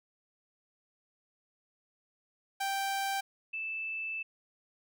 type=tone pair in turn; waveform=sawtooth / sine; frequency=784 / 2637 Hz; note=G5 / E7; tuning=0 / 0 cents; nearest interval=octave + major sixth; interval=2100 cents; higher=second; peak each=-27 / -34 dBFS; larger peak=first; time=2.6-3.21 / 3.53-4.23 s; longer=second; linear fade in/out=10 ms; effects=none